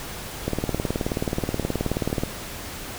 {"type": "two click trains", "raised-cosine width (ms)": 2, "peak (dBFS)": [-10, -19], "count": [34, 4], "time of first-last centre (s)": [[0.48, 2.235], [1.39, 2.101]], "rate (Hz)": [18.8, 4.22], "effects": ["pink hiss -35 dBFS RMS until 2.98 s"]}